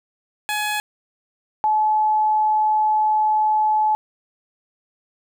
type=tone pair in turn; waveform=15% pulse / sine; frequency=843 / 858.7 Hz; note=G#5 / A5; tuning=+26 / -42 cents; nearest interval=unison; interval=32 cents; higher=second; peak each=-15 dBFS; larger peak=neither; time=0.49-0.8 / 1.64-3.95 s; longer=second; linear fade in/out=0 ms; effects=none